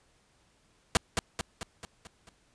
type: noise with echo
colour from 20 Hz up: pink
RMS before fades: -22 dBFS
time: 0.95-0.97 s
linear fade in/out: 0 ms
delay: 220 ms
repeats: 6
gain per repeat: -5 dB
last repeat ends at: 2.29 s
effects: pink hiss -67 dBFS RMS until 2.54 s + resampled to 22050 Hz